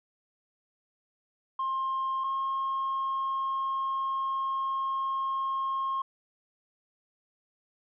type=tone pair in turn; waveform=sine; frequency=1062 / 1074.3 Hz; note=C6 / C6; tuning=+25 / +45 cents; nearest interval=unison; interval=20 cents; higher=second; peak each=-26 dBFS; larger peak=neither; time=1.59-2.24 / 2.24-6.02 s; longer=second; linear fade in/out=5 ms; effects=tanh soft clip ceiling -25 dBFS